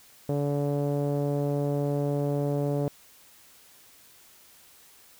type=tone with low-pass filter; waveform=sawtooth; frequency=143.6 Hz; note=D3; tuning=39 cents flat; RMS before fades=-27 dBFS; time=0.29-2.88 s; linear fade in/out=0 ms; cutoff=550 Hz; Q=2.5; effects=white hiss -55 dBFS RMS until 5.19 s